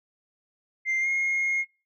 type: tone with pitch glide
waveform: sine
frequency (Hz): 2093 to 2146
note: C7 to C7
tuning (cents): 0 to +43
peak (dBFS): -21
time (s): 0.85-1.65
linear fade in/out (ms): 50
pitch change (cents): +43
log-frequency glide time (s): 1-1.08
effects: noise-tail reverb RT60 0.3 s tail -21 dB re dry + tanh soft clip ceiling -21 dBFS